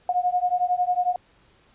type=beating tone pair; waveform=sine; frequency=715 / 726 Hz; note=F5 / F#5; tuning=+41 / -33 cents; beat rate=11 Hz; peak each=-23 dBFS; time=0.09-1.16 s; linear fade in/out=2 ms; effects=pink hiss -59 dBFS RMS until 1.74 s + resampled to 8000 Hz